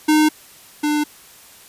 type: tone pair in turn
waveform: square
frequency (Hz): 306.9 / 298.7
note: D#4 / D4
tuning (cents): -24 / +29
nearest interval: unison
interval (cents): 47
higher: first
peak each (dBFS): -12 / -17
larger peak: first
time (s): 0.08-0.29 / 0.83-1.04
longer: neither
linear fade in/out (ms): 10
effects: white hiss -45 dBFS RMS until 1.68 s + resampled to 32000 Hz